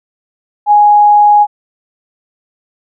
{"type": "tone", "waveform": "sine", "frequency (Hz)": 830.6, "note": "G#5", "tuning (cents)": 0, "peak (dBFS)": -3, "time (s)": [0.66, 1.47], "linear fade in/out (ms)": 50, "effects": []}